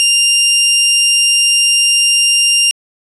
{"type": "tone", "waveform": "20% pulse", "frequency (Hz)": 2794, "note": "F7", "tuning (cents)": 0, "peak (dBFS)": -4, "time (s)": [0, 2.71], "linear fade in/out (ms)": 0, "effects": ["resampled to 32000 Hz"]}